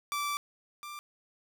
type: tone pair in turn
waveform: sawtooth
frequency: 1164 / 1183 Hz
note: D6 / D6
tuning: -16 / +12 cents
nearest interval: unison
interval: 28 cents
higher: second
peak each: -27 / -37 dBFS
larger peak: first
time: 0.12-0.37 / 0.83-0.99 s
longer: first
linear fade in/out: 0 ms
effects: none